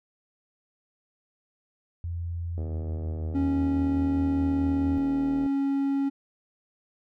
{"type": "tone with pitch glide", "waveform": "sine", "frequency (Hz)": [85.4, 83.5], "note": ["F2", "E2"], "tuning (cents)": [-38, 23], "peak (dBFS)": -29, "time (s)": [2.04, 4.98], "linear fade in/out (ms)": 0, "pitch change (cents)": -39, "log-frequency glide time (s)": [2.77, 4.45]}
{"type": "click train", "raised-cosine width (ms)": 2, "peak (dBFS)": -26, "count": 229, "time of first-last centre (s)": [2.58, 5.462], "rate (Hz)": 79.1}
{"type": "tone", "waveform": "triangle", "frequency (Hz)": 276.2, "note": "C#4", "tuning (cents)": -6, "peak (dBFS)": -21, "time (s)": [3.34, 6.1], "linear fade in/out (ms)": 20}
{"effects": []}